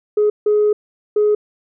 sine tone bursts at uneven times, 420 Hz, G#4, 19 cents sharp, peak -10 dBFS, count 3, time 0.17-0.3 / 0.46-0.73 / 1.16-1.35 s, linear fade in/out 5 ms, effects tanh soft clip ceiling -8 dBFS

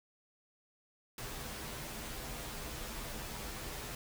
pink noise with comb filter, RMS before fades -43 dBFS, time 1.18-3.95 s, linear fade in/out 2 ms, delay 11 ms, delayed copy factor -0.65, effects none

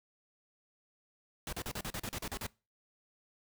pink noise bursts, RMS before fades -39 dBFS, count 11, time 1.47-2.467 s, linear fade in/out 2 ms, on 57 ms, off 37 ms, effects noise-tail reverb RT60 0.3 s tail -23 dB re dry

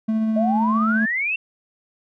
triangle tone with tremolo, 220 Hz, A3, in tune, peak -15 dBFS, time 0.08-1.06 s, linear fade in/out 10 ms, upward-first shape triangle, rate 15 Hz, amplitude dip 25%
sine exponential sweep, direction up, 622.3 to 2741 Hz, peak -20 dBFS, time 0.36-1.36 s, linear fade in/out 5 ms
effects none

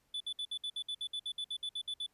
triangle tone bursts, 3476 Hz, A7, 22 cents flat, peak -34 dBFS, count 16, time 0.14-2.064 s, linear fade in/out 5 ms, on 64 ms, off 60 ms, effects pink hiss -75 dBFS RMS until 2.13 s + resampled to 32000 Hz

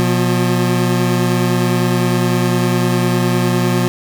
25% pulse tone pair together, 122.1 / 178.22 Hz, B2 / F3, -19 / +35 cents, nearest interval perfect fifth, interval 654 cents, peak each -12 dBFS, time 0-3.88 s, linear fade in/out 0 ms, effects none

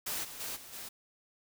white noise with level steps, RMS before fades -36 / -46 / -39 / -50 / -44 dBFS, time 0.06-0.89 s, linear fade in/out 10 ms, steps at 0.23 / 0.39 / 0.55 / 0.72 s, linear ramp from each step 20 ms, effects none

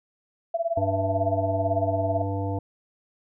sine tone with tremolo, 670 Hz, E5, 28 cents sharp, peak -20 dBFS, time 0.54-2.22 s, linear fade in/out 5 ms, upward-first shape sine, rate 18 Hz, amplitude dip 90%
harmonic tone, 98 Hz, G2, in tune, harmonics 1 / 3 / 5 / 7 / 9, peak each -27 / -32 / -34 / -35 / -37 dBFS, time 0.77-2.59 s, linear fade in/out 5 ms
effects none

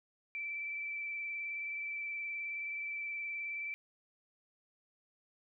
sine tone with vibrato, 2326 Hz, D7, 17 cents flat, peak -37 dBFS, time 0.35-3.74 s, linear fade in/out 0 ms, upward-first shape triangle, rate 19 Hz, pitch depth 23 cents each way, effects none

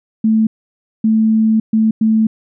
sine tone bursts at uneven times, 220.1 Hz, A3, 1 cent sharp, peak -9 dBFS, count 4, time 0.24-0.47 / 1.04-1.6 / 1.73-1.91 / 2.01-2.27 s, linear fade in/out 5 ms, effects none

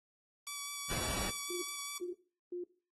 5% pulse tone with vibrato, 1144 Hz, D6, 46 cents flat, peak -28 dBFS, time 0.47-1.98 s, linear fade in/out 2 ms, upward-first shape sine, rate 5 Hz, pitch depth 13 cents each way
pink noise, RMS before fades -39 dBFS, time 0.9-1.3 s, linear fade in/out 5 ms
sine tone bursts, 354.5 Hz, F4, 26 cents sharp, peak -37 dBFS, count 3, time 1.5-2.64 s, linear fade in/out 5 ms, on 120 ms, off 390 ms
effects noise-tail reverb RT60 0.4 s tail -18 dB re dry + AAC 32 kbps

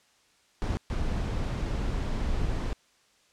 brown noise bursts at uneven times, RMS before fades -29 dBFS, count 2, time 0.62-0.77 / 0.9-2.73 s, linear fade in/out 0 ms, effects white hiss -64 dBFS RMS until 3.32 s + low-pass 7000 Hz 12 dB/octave

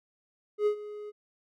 triangle tone with ADSR envelope, 418.3 Hz, G#4, 12 cents sharp, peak -19 dBFS, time 0.58-1.12 s, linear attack 83 ms, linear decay 89 ms, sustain -17 dB, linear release 31 ms, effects none

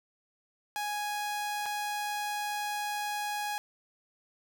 sawtooth tone with dropouts, 830.6 Hz, G#5, in tune, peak -28 dBFS, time 0.76-3.58 s, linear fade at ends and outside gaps 0 ms, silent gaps 1.658-1.662 s, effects none

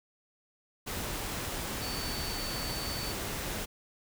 sine tone in noise, 4512 Hz, C#8, 30 cents sharp, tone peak -39 dBFS, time 1.81-3.13 s, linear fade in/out 20 ms, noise pink, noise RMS -36 dBFS, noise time 0.86-3.66 s, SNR -6 dB, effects none

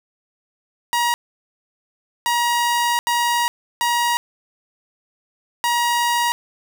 sawtooth tone bursts at uneven times, 952 Hz, A#5, 36 cents sharp, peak -13 dBFS, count 5, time 0.93-1.14 / 2.26-2.99 / 3.07-3.48 / 3.81-4.17 / 5.64-6.32 s, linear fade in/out 0 ms, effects none

